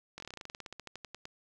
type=slowing click train; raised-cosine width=0.2 ms; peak=-26 dBFS; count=21; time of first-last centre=0.18-1.254 s; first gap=21 ms; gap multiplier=1.09; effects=none